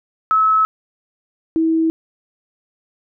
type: tone pair in turn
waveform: sine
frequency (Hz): 1295 / 323.8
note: E6 / E4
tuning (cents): -31 / -31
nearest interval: 2 octaves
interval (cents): 2400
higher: first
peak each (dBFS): -11 / -13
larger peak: first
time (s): 0.31-0.65 / 1.56-1.9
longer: neither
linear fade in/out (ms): 0
effects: none